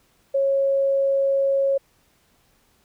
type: tone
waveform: sine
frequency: 548 Hz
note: C#5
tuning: 20 cents flat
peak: -17 dBFS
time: 0.34-1.78 s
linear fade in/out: 10 ms
effects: pink hiss -62 dBFS RMS until 2.84 s

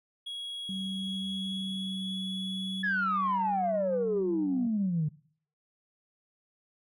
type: tone with pitch glide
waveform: triangle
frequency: 3322 to 3380 Hz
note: G#7 to G#7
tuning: 0 to +30 cents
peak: -34 dBFS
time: 0.26-2.83 s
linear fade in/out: 10 ms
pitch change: +30 cents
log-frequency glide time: 0.83-2.19 s
type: tone with vibrato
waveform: sine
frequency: 190.9 Hz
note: G3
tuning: 46 cents flat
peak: -34 dBFS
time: 0.69-4.67 s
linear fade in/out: 2 ms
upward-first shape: sine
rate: 0.46 Hz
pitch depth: 11 cents each way
type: exponential sweep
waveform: sine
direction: down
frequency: 1731 to 146.83 Hz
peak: -25 dBFS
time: 2.83-5.09 s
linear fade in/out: 10 ms
effects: noise-tail reverb RT60 0.5 s tail -19 dB re dry + tanh soft clip ceiling -21 dBFS

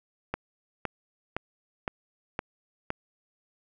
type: click train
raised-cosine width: 0.5 ms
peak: -14 dBFS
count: 6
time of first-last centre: 0.34-2.904 s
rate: 1.95 Hz
effects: none

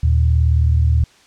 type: tone pair together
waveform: sine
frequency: 77.78 / 116.54 Hz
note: D#2 / A#2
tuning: 0 / 0 cents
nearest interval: perfect fifth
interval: 700 cents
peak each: -12 / -18 dBFS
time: 0.03-1.04 s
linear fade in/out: 5 ms
effects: white hiss -50 dBFS RMS until 1.26 s + low-pass 6000 Hz 12 dB/octave

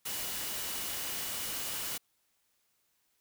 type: tone in noise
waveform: sine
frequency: 2928 Hz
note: F#7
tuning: 19 cents flat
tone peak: -48 dBFS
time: 0.05-1.98 s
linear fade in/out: 10 ms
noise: white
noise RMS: -37 dBFS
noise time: 0.05-1.98 s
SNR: -14 dB
effects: white hiss -75 dBFS RMS until 3.2 s

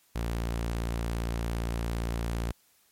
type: tone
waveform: sawtooth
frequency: 57.5 Hz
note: A#1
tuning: 23 cents flat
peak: -25 dBFS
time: 0.15-2.52 s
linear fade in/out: 10 ms
effects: white hiss -65 dBFS RMS until 2.91 s + MP3 64 kbps

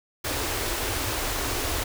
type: band-stop noise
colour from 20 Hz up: pink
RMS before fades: -28 dBFS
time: 0.24-1.84 s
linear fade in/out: 10 ms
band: 120 to 260 Hz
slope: 48 dB/octave
effects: none

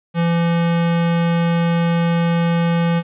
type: tone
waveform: square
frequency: 169.2 Hz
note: E3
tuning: 45 cents sharp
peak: -15 dBFS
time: 0.14-3.03 s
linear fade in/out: 50 ms
effects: resampled to 8000 Hz + 9-bit

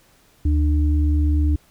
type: tone pair together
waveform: sine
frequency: 74.6 / 298.4 Hz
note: D2 / D4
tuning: +28 / +28 cents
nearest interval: 2 octaves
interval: 2400 cents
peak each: -15 / -25 dBFS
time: 0.45-1.56 s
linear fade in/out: 5 ms
effects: pink hiss -56 dBFS RMS until 1.7 s

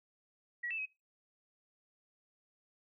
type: tone with pitch steps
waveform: sine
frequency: 1922 / 2645 / 2542 Hz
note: B6 / E7 / D#7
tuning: -48 / +5 / +36 cents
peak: -36 dBFS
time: 0.63-0.858 s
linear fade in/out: 10 ms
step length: 76 ms
effects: noise-tail reverb RT60 0.2 s tail -18 dB re dry

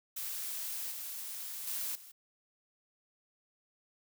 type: noise with level steps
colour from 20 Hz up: blue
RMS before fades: -39 / -42 / -37 / -53 dBFS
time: 0.16-2.12 s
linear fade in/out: 10 ms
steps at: 0.91 / 1.67 / 1.95 s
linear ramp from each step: 5 ms
effects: none

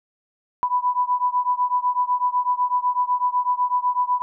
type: beating tone pair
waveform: sine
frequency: 987.8 / 995.8 Hz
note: B5 / B5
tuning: 0 / +14 cents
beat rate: 8 Hz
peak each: -21 / -22 dBFS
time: 0.63-4.22 s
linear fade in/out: 0 ms
effects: none

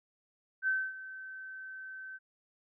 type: tone with ADSR envelope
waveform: sine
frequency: 1538 Hz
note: G6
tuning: 33 cents flat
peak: -26 dBFS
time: 0.62-2.19 s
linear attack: 56 ms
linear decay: 250 ms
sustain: -16 dB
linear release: 34 ms
effects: none

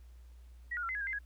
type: tone with pitch steps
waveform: sine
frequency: 1917 / 1438 / 1362 / 2051 / 1674 / 1607 / 2076 / 1659 Hz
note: A#6 / F#6 / F6 / C7 / G#6 / G6 / C7 / G#6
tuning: +48 / -50 / -44 / -35 / +13 / +43 / -14 / -2 cents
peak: -34 dBFS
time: 0.71-1.19 s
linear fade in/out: 10 ms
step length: 60 ms
effects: added 60 Hz sine -51 dBFS peak until 1.25 s + pink hiss -71 dBFS RMS until 1.25 s

